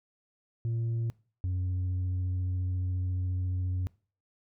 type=tone pair in turn; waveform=sine; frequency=115.2 / 91.43 Hz; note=A#2 / F#2; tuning=-20 / -20 cents; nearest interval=major third; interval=400 cents; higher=first; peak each=-25 dBFS; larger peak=neither; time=0.65-1.1 / 1.44-3.87 s; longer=second; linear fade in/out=0 ms; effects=noise-tail reverb RT60 0.4 s tail -25 dB re dry + tanh soft clip ceiling -27 dBFS